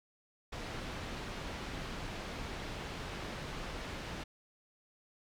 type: low-pass noise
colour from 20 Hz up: pink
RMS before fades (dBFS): -42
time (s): 0.52-4.24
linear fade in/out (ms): 10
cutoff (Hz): 4200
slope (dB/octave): 12
effects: none